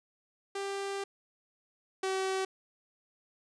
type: tone pair in turn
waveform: sawtooth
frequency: 395.2 / 381.2 Hz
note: G4 / G4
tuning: +14 / -48 cents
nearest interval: minor second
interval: 62 cents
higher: first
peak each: -30 / -26 dBFS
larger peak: second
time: 0.55-1.04 / 2.03-2.45 s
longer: first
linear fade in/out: 5 ms
effects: resampled to 22050 Hz